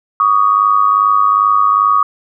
sine tone pair together, 1131.5 / 1234 Hz, C#6 / D#6, +35 / -15 cents, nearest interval major second, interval 150 cents, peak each -11 dBFS, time 0.2-2.03 s, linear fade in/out 2 ms, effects none

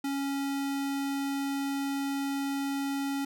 square tone, 277.2 Hz, C#4, in tune, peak -30 dBFS, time 0.04-3.25 s, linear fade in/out 5 ms, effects none

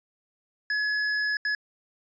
square tone bursts at uneven times, 1696 Hz, G#6, 36 cents sharp, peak -25 dBFS, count 2, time 0.7-1.37 / 1.45-1.55 s, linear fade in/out 2 ms, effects resampled to 16000 Hz

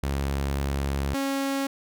sawtooth tone pair in turn, 69.3 / 274 Hz, C#2 / C#4, 0 / -20 cents, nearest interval 2 octaves, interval 2380 cents, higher second, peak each -21 dBFS, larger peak neither, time 0.03-1.14 / 1.14-1.67 s, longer first, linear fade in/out 5 ms, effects none

